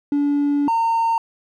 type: tone pair in turn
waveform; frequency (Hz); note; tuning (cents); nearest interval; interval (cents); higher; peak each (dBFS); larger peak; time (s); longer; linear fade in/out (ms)
triangle; 287.5 / 914.4; D4 / A#5; -37 / -34; octave + minor sixth; 2003; second; -13; neither; 0.12-0.68 / 0.68-1.18; first; 2
effects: tanh soft clip ceiling -11 dBFS